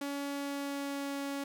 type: tone with pitch glide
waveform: sawtooth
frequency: 282.2 to 279.4 Hz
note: C#4 to C#4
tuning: +31 to +14 cents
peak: -31 dBFS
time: 0.01-1.44 s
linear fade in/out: 5 ms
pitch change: -17 cents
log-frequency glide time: 0.33-1.21 s
effects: none